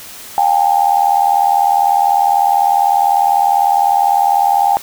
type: tone with amplitude modulation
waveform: sine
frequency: 804 Hz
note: G5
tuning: 44 cents sharp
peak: -5 dBFS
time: 0.38-4.77 s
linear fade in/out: 0 ms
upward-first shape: sine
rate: 80 Hz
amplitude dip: 90%
effects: white hiss -33 dBFS RMS until 4.82 s